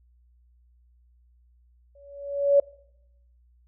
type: tone with exponential growth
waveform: sine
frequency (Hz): 565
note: C#5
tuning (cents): +33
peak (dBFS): -12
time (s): 1.95-2.6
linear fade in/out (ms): 5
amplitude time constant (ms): 140
effects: noise-tail reverb RT60 0.8 s tail -24 dB re dry + added 60 Hz sine -57 dBFS peak until 3.67 s